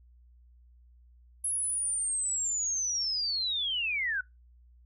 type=linear sweep; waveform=sine; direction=down; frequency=10780 to 1459 Hz; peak=-28 dBFS; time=1.44-4.21 s; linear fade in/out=5 ms; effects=noise-tail reverb RT60 0.2 s tail -23 dB re dry + added 60 Hz sine -55 dBFS peak until 4.85 s